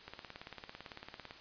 click train, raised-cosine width 0.3 ms, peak -29 dBFS, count 23, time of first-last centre 0.08-1.309 s, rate 17.9 Hz, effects white hiss -54 dBFS RMS until 1.4 s + resampled to 11025 Hz

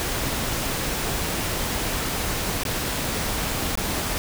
pink noise with dropouts, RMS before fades -26 dBFS, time 0-4.18 s, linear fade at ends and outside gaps 0 ms, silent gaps 2.635-2.652 / 3.754-3.774 s, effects none

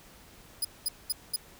15% pulse tone bursts, 4978 Hz, D#8, in tune, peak -20 dBFS, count 4, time 0.62-1.362 s, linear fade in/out 5 ms, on 28 ms, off 210 ms, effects pink hiss -54 dBFS RMS until 1.59 s

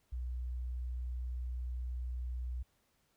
sine tone, 61.74 Hz, B1, in tune, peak -35 dBFS, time 0.12-2.63 s, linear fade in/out 10 ms, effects tanh soft clip ceiling -31 dBFS + pink hiss -75 dBFS RMS until 3.16 s

